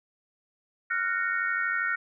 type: chord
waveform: sine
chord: Gb major seventh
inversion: third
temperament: just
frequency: 1387.5 / 1480 / 1850 / 2220 Hz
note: F6 / Gb6 / Bb6 / Db7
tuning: -12 / 0 / -14 / +2 cents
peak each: -30 / -30 / -30 / -36 dBFS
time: 0.9-1.96 s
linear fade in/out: 10 ms
effects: none